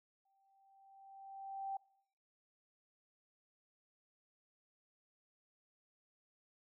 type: tone with exponential growth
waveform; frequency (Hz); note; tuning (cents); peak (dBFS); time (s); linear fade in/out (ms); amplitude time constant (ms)
sine; 781; G5; -7; -37; 0.25-1.77; 5; 330
effects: noise-tail reverb RT60 0.7 s tail -22 dB re dry